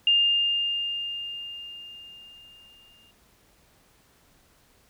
sine tone with exponential decay, 2810 Hz, F7, 10 cents sharp, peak -16 dBFS, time 0.07-3.11 s, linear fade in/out 2 ms, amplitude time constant 660 ms, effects pink hiss -61 dBFS RMS until 4.89 s

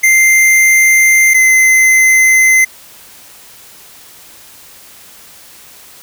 square tone pair in turn, 2089 / 2058 Hz, C7 / C7, -3 / -29 cents, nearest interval unison, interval 26 cents, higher first, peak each -6 dBFS, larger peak neither, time 0.03-1.34 / 1.34-2.65 s, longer neither, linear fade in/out 10 ms, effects white hiss -38 dBFS RMS until 6.02 s

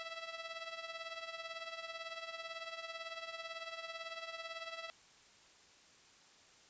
10% pulse tone with tremolo, 659.3 Hz, E5, in tune, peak -32 dBFS, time 0-4.9 s, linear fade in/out 0 ms, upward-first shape triangle, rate 18 Hz, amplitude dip 75%, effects white hiss -63 dBFS RMS until 6.69 s + resampled to 16000 Hz

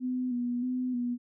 sine tone with vibrato, 247.9 Hz, B3, 7 cents sharp, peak -28 dBFS, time 0-1.18 s, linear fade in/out 50 ms, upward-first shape square, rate 1.6 Hz, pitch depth 34 cents each way, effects none

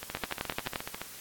two click trains, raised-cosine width 0.3 ms, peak -14 / -20 dBFS, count 8 / 15, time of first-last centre 0.15-0.759 / 0.03-1.016 s, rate 11.5 / 14.2 Hz, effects white hiss -46 dBFS RMS until 1.2 s + AAC 64 kbps

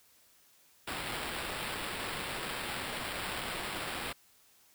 white noise with sample-and-hold, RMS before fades -38 dBFS, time 0.87-4.13 s, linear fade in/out 10 ms, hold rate 6300 Hz, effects white hiss -64 dBFS RMS until 4.74 s

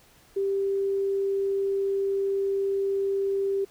sine tone, 393.1 Hz, G4, 5 cents sharp, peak -23 dBFS, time 0.36-3.65 s, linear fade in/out 10 ms, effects pink hiss -57 dBFS RMS until 3.7 s

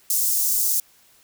white high-pass noise, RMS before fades -21 dBFS, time 0.1-0.8 s, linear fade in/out 2 ms, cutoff 6000 Hz, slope 24 dB/octave, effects white hiss -56 dBFS RMS until 1.23 s

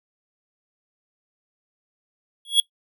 square tone with exponential growth, 3338 Hz, G#7, 8 cents sharp, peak -10 dBFS, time 2.45-2.6 s, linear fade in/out 2 ms, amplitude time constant 32 ms, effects noise-tail reverb RT60 0.1 s tail -20 dB re dry

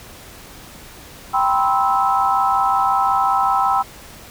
sine chord, C major seventh, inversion second, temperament just, 784.9 / 981.1 / 1046.5 / 1308.1 Hz, G5 / B5 / C6 / E6, +2 / -12 / 0 / -14 cents, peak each -18 / -21 / -22 / -19 dBFS, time 1.33-3.83 s, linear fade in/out 20 ms, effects pink hiss -40 dBFS RMS until 4.3 s

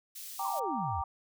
white high-pass noise, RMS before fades -44 dBFS, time 0.15-0.6 s, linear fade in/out 10 ms, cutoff 3700 Hz, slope 12 dB/octave
sine chord, G minor, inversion none, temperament equal, 784 / 932.3 / 1174.7 Hz, G5 / Bb5 / D6, 0 / 0 / 0 cents, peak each -35 / -36 / -38 dBFS, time 0.39-1.04 s, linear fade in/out 5 ms
sine exponential sweep, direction down, 1174.7 to 67.6 Hz, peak -35 dBFS, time 0.44-1.02 s, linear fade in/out 10 ms
effects none

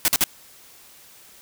white noise bursts, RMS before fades -18 dBFS, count 3, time 0.05-0.239 s, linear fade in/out 0 ms, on 31 ms, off 48 ms, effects white hiss -49 dBFS RMS until 1.41 s

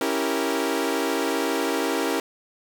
sawtooth chord, C# diminished seventh, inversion none, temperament equal, 277.2 / 329.6 / 392 / 466.2 Hz, C#4 / E4 / G4 / Bb4, 0 / 0 / 0 / 0 cents, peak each -24 / -24 / -25 / -24 dBFS, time 0.01-2.2 s, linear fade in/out 2 ms, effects none

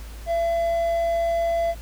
triangle tone, 674 Hz, E5, 38 cents sharp, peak -18 dBFS, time 0.26-1.75 s, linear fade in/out 50 ms, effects added 54 Hz sine -35 dBFS peak until 1.81 s + pink hiss -46 dBFS RMS until 1.81 s

